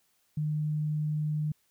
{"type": "tone", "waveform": "sine", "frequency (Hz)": 151.9, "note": "D#3", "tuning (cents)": -41, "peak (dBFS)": -27, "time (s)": [0.37, 1.52], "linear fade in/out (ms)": 5, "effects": ["white hiss -71 dBFS RMS until 1.7 s"]}